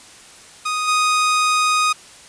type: tone with level steps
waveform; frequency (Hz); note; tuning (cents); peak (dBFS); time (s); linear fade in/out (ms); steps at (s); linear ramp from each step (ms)
sawtooth; 1244.5; D#6; 0; -16 / -11; 0.65-1.93; 10; 0.87; 20
effects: white hiss -43 dBFS RMS until 2.28 s + resampled to 22050 Hz